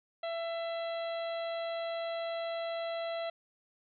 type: harmonic tone with a mistuned harmonic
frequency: 668 Hz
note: E5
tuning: 23 cents sharp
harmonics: 1 / 2 / 3 / 4 / 5 / 6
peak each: -34 / -46 / -47 / -51 / -49 / -50 dBFS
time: 0.23-3.3 s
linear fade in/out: 5 ms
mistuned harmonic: 5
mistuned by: -18 cents
effects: none

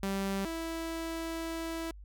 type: tone pair in turn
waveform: sawtooth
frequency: 195.4 / 328.6 Hz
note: G3 / E4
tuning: -5 / -5 cents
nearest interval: major sixth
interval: 900 cents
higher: second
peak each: -27 / -31 dBFS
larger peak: first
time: 0.03-0.45 / 0.45-1.91 s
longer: second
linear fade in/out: 2 ms
effects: added 50 Hz sine -46 dBFS peak until 2.04 s

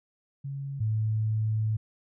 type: tone pair in turn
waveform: sine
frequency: 138.59 / 109.02 Hz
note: C#3 / A2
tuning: 0 / -15 cents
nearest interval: major third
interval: 415 cents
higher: first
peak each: -32 / -24 dBFS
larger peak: second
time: 0.44-0.8 / 0.8-1.77 s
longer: second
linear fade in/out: 10 ms
effects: none

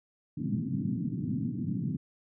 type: band-pass noise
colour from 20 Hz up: white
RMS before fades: -32 dBFS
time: 0.37-1.97 s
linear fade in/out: 10 ms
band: 110 to 270 Hz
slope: 48 dB/octave
effects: none

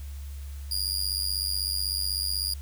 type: tone with amplitude modulation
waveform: sawtooth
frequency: 4835 Hz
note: D8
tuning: 50 cents sharp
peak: -20 dBFS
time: 0.71-2.54 s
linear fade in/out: 5 ms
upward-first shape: sine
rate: 96.1 Hz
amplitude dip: 95%
effects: added 70 Hz sine -35 dBFS peak until 2.61 s + white hiss -53 dBFS RMS until 2.61 s

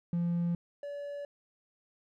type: tone pair in turn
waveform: triangle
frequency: 172.1 / 573.4 Hz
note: F3 / D5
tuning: -25 / -42 cents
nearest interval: octave + major sixth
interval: 2083 cents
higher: second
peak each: -25 / -35 dBFS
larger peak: first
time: 0.13-0.55 / 0.83-1.25 s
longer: neither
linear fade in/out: 2 ms
effects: tanh soft clip ceiling -22 dBFS

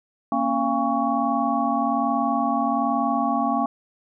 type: tone cluster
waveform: sine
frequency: 234 / 275.2 / 688 / 812 / 1118 Hz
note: A#3 / C#4 / F5 / G#5 / C#6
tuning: +7 / -12 / -26 / -39 / +14 cents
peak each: -26 dBFS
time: 0.32-3.66 s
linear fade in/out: 2 ms
effects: none

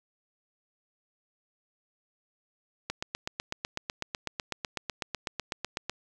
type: click train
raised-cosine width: 0.2 ms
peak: -14 dBFS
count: 25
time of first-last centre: 2.9-5.896 s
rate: 8.01 Hz
effects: none

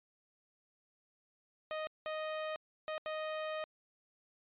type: tone bursts at uneven times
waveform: sawtooth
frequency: 622.3 Hz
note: D#5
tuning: in tune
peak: -33 dBFS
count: 4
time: 1.71-1.87 / 2.06-2.56 / 2.88-2.98 / 3.06-3.64 s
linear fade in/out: 0 ms
effects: resampled to 8000 Hz

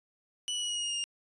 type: tone with pitch steps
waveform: sawtooth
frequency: 2960 / 2940 / 2919 / 2899 / 2879 / 2859 / 2839 / 2820 Hz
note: F#7 / F#7 / F#7 / F#7 / F#7 / F7 / F7 / F7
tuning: 0 / -12 / -24 / -36 / -48 / +40 / +28 / +16 cents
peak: -28 dBFS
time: 0.48-1.04 s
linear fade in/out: 0 ms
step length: 70 ms
effects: resampled to 22050 Hz

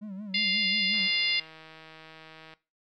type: tone with vibrato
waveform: triangle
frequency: 200.5 Hz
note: G3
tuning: 39 cents sharp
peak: -34 dBFS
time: 0.01-1.08 s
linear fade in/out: 20 ms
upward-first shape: sine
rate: 5.6 Hz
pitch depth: 120 cents each way
type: harmonic tone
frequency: 698.5 Hz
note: F5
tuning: in tune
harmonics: 3 / 4 / 5 / 6 / 7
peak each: -29 / -30 / -31 / -32 / -32 dBFS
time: 0.34-1.4 s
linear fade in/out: 5 ms
type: click train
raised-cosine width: 0.3 ms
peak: -32 dBFS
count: 255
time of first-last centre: 0.94-2.537 s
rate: 159 Hz
effects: noise-tail reverb RT60 0.3 s tail -19 dB re dry

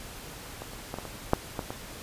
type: clicks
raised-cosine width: 1 ms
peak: -22 / -28 / -19 / -20 / -24 / -6 / -16 / -19 dBFS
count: 8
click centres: 0.62 / 0.734 / 0.941 / 0.986 / 1.053 / 1.334 / 1.592 / 1.705 s
effects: pink hiss -43 dBFS RMS until 2.02 s + resampled to 32000 Hz

